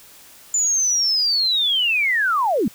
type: linear sweep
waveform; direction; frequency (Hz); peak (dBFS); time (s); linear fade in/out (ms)
sine; down; 7090 to 178.1; -16; 0.54-2.68; 2
effects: white hiss -46 dBFS RMS until 2.74 s